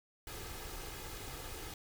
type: noise with comb filter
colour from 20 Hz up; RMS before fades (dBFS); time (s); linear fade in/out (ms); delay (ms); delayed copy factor
pink; -45; 0.27-1.74; 2; 2.4; +0.55
effects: none